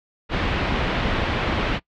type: low-pass noise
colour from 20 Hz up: pink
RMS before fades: -23 dBFS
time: 0.29-1.8 s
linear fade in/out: 50 ms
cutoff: 3400 Hz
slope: 24 dB/octave
effects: noise-tail reverb RT60 0.1 s tail -22 dB re dry